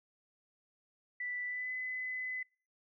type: tone with pitch glide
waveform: sine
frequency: 1975.5 to 2016 Hz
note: B6 to B6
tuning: 0 to +35 cents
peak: -36 dBFS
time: 1.2-2.43 s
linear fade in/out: 5 ms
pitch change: +35 cents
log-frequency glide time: 1.46-1.72 s
effects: noise-tail reverb RT60 0.4 s tail -26 dB re dry